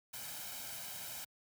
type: noise with comb filter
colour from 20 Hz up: white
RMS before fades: -45 dBFS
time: 0.13-1.25 s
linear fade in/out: 10 ms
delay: 1.3 ms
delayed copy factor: +0.65
effects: high-pass 80 Hz 12 dB/octave